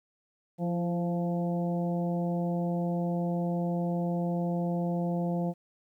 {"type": "harmonic tone with a mistuned harmonic", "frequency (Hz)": 173.6, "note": "F3", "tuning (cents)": -10, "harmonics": [1, 2, 3, 4, 5], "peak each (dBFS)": [-28, -37, -36, -38, -45], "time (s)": [0.58, 5.54], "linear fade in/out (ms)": 50, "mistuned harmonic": 2, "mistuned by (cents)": -33, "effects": ["11-bit"]}